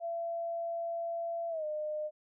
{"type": "tone with pitch glide", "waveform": "sine", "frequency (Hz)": [675, 608.3], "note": ["E5", "D#5"], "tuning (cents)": [41, -39], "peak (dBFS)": -33, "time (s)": [0, 2.11], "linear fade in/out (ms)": 50, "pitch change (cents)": -180, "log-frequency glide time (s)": [1.49, 1.65], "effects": []}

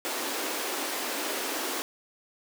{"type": "high-pass noise", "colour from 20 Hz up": "pink", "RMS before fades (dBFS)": -32, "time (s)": [0.05, 1.82], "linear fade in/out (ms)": 0, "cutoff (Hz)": 260, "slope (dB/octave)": 48, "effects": []}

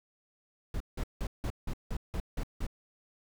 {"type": "noise bursts", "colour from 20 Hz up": "brown", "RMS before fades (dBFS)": -33, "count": 9, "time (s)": [0.74, 2.667], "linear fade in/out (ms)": 2, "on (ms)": 63, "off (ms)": 170, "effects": []}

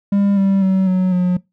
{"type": "tone with pitch steps", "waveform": "triangle", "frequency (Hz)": [200.3, 195.05, 189.93, 184.95, 180.1], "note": ["G3", "G3", "F#3", "F#3", "F#3"], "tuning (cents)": [38, -8, 46, 0, -46], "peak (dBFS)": -10, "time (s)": [0.12, 1.37], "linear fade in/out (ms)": 5, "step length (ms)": 250, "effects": ["noise-tail reverb RT60 0.2 s tail -22 dB re dry"]}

